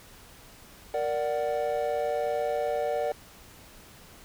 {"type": "chord", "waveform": "triangle", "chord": "Bb augmented", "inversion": "none", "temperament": "equal with one note detuned", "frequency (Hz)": [466.2, 587.3, 744.7], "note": ["Bb4", "D5", "F#5"], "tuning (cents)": [0, 0, 11], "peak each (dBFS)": [-29, -27, -30], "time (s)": [0.94, 3.12], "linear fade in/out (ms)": 2, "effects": ["pink hiss -51 dBFS RMS until 4.24 s"]}